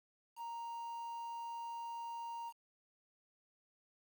triangle tone with quantisation, 932.3 Hz, A#5, in tune, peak -40 dBFS, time 0.36-2.53 s, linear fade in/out 50 ms, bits 10, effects none

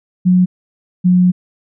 sine tone pair in turn, 181.9 / 180.64 Hz, F#3 / F#3, -29 / -41 cents, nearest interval unison, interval 12 cents, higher first, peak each -7 / -7 dBFS, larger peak neither, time 0.25-0.46 / 1.04-1.32 s, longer second, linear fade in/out 20 ms, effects none

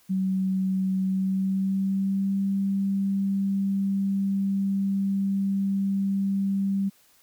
sine tone with pitch glide, 189.4 to 196.08 Hz, F#3 to G3, +41 to +1 cents, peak -22 dBFS, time 0.09-6.9 s, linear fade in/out 20 ms, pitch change +60 cents, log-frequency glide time 1.04-2.38 s, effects white hiss -60 dBFS RMS until 7.22 s

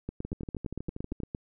two click trains, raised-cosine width 3 ms, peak -21 / -24 dBFS, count 12 / 13, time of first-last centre 0.09-1.349 / 0.25-1.202 s, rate 8.74 / 12.6 Hz, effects none

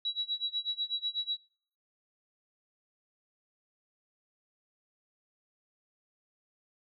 sine tone with tremolo, 3898 Hz, B7, 23 cents flat, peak -28 dBFS, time 0.05-1.37 s, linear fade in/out 2 ms, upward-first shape sine, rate 8.1 Hz, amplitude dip 95%, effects noise-tail reverb RT60 0.5 s tail -25 dB re dry

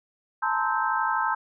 sine tone cluster, 866 / 918 / 1040 / 1299 / 1565 Hz, A5 / A#5 / C6 / E6 / G6, -28 / -27 / -11 / -26 / -3 cents, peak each -29 dBFS, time 0.42-1.35 s, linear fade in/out 10 ms, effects none

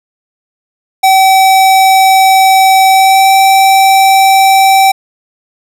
square tone with pitch glide, 766 to 774 Hz, G5 to G5, -40 to -22 cents, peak -4 dBFS, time 1.03-4.92 s, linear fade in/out 10 ms, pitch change +18 cents, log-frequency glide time 2.89-3.32 s, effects none

